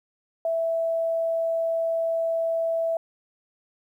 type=tone; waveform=sine; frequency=659.3 Hz; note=E5; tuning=in tune; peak=-22 dBFS; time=0.45-2.97 s; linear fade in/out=2 ms; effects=10-bit